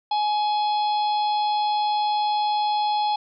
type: harmonic tone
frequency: 840 Hz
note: G#5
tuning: 19 cents sharp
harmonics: 1 / 3 / 4 / 5 / 6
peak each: -20 / -41 / -34 / -34 / -42 dBFS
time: 0.11-3.16 s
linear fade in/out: 5 ms
effects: none